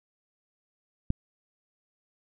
click, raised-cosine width 5 ms, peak -13 dBFS, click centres 1.104 s, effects none

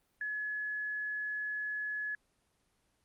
sine tone, 1700 Hz, G#6, 40 cents sharp, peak -34 dBFS, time 0.21-2.15 s, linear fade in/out 2 ms, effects pink hiss -75 dBFS RMS until 3.04 s + Opus 24 kbps

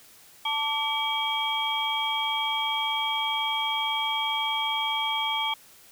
sine tone cluster, 884 / 1159 / 2292 / 3249 Hz, A5 / D6 / D7 / G#7, +8 / -23 / -43 / -39 cents, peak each -29 / -35 / -32 / -28 dBFS, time 0.45-5.54 s, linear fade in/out 5 ms, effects white hiss -53 dBFS RMS until 5.91 s

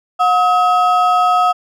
triangle ring-modulated tone, 999 Hz, B5, 20 cents sharp, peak -5 dBFS, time 0.19-1.53 s, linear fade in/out 20 ms, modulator 276 Hz, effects none

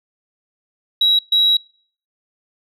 sine tone bursts at uneven times, 3870 Hz, B7, 36 cents flat, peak -10 dBFS, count 2, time 1.01-1.19 / 1.32-1.57 s, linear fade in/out 5 ms, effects noise-tail reverb RT60 0.5 s tail -26 dB re dry + tanh soft clip ceiling -7 dBFS

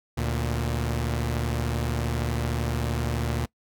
sawtooth tone pair together, 73.89 / 117.3 Hz, D2 / A#2, +11 / +11 cents, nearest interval minor sixth, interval 800 cents, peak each -24 dBFS, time 0.17-3.46 s, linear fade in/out 10 ms, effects noise-tail reverb RT60 0.1 s tail -22 dB re dry

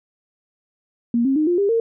sine tone with pitch steps, 235.7 / 269.2 / 307.4 / 351.1 / 401 / 458 Hz, A#3 / C4 / D#4 / F4 / G4 / A#4, +19 / +49 / -21 / +9 / +39 / -31 cents, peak -15 dBFS, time 1.14-1.8 s, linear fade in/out 2 ms, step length 110 ms, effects none

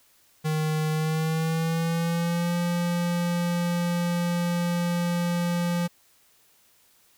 square tone with pitch glide, 155.56 to 173.6 Hz, D#3 to F3, 0 to -10 cents, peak -24 dBFS, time 0.44-5.88 s, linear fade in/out 20 ms, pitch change +190 cents, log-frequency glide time 0.91-2.56 s, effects white hiss -61 dBFS RMS until 7.17 s

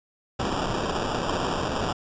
white noise with sample-and-hold, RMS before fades -27 dBFS, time 0.39-1.93 s, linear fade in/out 10 ms, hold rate 2100 Hz, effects resampled to 16000 Hz

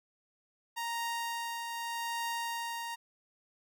sawtooth tone with tremolo, 932 Hz, A#5, 1 cent flat, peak -29 dBFS, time 0.76-2.96 s, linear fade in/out 20 ms, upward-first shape triangle, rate 0.83 Hz, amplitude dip 40%, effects none

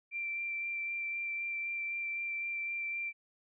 sine tone with vibrato, 2355 Hz, D7, 4 cents sharp, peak -34 dBFS, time 0.11-3.13 s, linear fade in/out 50 ms, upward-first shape sine, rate 3.9 Hz, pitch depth 11 cents each way, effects none

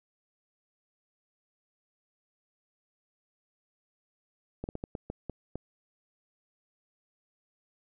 slowing click train, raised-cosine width 2 ms, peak -22 dBFS, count 8, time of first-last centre 4.64-5.556 s, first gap 49 ms, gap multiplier 1.32, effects none

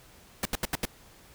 pink noise bursts, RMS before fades -28 dBFS, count 5, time 0.43-0.853 s, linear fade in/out 2 ms, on 23 ms, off 77 ms, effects pink hiss -55 dBFS RMS until 1.34 s

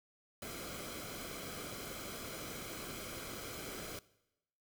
pink noise with comb filter, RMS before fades -45 dBFS, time 0.42-3.99 s, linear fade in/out 2 ms, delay 1.1 ms, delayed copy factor -0.6, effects noise-tail reverb RT60 0.9 s tail -20 dB re dry

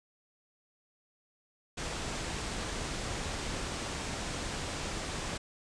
pink low-pass noise, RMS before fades -37 dBFS, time 1.77-5.38 s, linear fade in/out 10 ms, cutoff 8900 Hz, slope 48 dB/octave, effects none

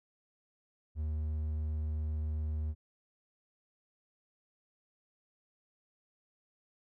triangle tone, 76.9 Hz, D#2, 20 cents flat, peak -30 dBFS, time 0.95-2.75 s, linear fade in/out 50 ms, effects none

